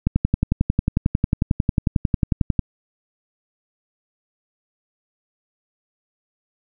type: click train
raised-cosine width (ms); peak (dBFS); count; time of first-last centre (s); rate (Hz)
5; -4; 29; 0.07-2.593; 11.1
effects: none